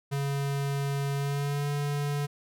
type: tone with pitch glide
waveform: square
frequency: 140 to 144.44 Hz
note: C#3 to D3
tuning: +18 to -28 cents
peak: -28 dBFS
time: 0.11-2.27 s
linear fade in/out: 20 ms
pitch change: +54 cents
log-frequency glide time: 1.15-1.69 s
effects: none